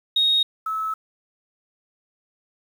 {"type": "tone pair in turn", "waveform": "sine", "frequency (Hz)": [3742, 1299.5], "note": ["A#7", "E6"], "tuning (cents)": [6, -25], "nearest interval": "octave + tritone", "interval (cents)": 1831, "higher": "first", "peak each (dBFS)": [-15, -23], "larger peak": "first", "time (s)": [[0.16, 0.43], [0.66, 0.94]], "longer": "second", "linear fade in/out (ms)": 5, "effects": ["tanh soft clip ceiling -11 dBFS", "8-bit"]}